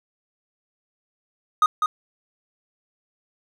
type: tone with echo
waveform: triangle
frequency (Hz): 1244.5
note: D#6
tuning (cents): 0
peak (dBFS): -11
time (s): 1.62-1.66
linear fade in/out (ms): 2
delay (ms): 200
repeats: 1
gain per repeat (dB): -5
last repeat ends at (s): 1.86
effects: none